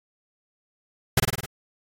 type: noise with echo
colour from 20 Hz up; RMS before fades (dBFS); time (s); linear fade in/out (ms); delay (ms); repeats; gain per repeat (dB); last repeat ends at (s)
pink; -18; 1.17-1.2; 5; 52; 5; -3; 1.46
effects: AAC 64 kbps